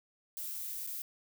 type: noise with dropouts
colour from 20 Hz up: violet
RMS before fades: -40 dBFS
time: 0.37-1.02 s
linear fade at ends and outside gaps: 1 ms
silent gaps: 0.866-0.872 s
effects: none